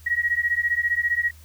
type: beating tone pair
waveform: sine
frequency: 1896 / 1911 Hz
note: A#6 / A#6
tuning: +29 / +43 cents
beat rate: 15 Hz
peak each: -23 dBFS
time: 0.06-1.31 s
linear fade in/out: 10 ms
effects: added 78 Hz sine -45 dBFS peak until 1.44 s + white hiss -54 dBFS RMS until 1.44 s